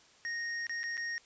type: tone with dropouts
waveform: square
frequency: 1862 Hz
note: A#6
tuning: 2 cents flat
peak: -35 dBFS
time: 0.25-1.18 s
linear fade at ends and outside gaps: 0 ms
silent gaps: 0.668-0.695 / 0.832-0.839 / 0.97-0.977 s
effects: white hiss -61 dBFS RMS until 1.25 s + resampled to 16000 Hz